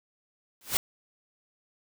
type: noise with exponential growth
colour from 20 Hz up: white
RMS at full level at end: -21 dBFS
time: 0.61-0.77 s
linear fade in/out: 1 ms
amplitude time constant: 33 ms
effects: none